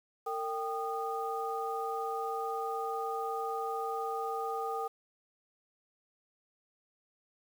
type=tone cluster; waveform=sine; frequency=455.5 / 785 / 1229 Hz; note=A#4 / G5 / D#6; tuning=-40 / +2 / -22 cents; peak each=-37 / -36 / -38 dBFS; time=0.26-4.88 s; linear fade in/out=10 ms; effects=9-bit